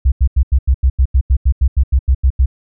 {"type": "tone bursts", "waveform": "sine", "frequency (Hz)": 65.41, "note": "C2", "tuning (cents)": 0, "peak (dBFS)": -7, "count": 16, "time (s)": [0.05, 2.46], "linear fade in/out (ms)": 10, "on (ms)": 70, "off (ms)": 86, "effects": []}